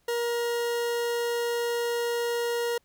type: tone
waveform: 40% pulse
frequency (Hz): 473.2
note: A#4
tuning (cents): +26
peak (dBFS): -25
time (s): 0.08-2.78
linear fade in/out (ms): 5
effects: pink hiss -69 dBFS RMS until 2.84 s